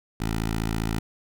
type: tone with notch filter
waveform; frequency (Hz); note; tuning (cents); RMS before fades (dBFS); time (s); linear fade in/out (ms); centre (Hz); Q
10% pulse; 55; A1; 0; -27; 0.2-0.99; 5; 550; 1.6
effects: none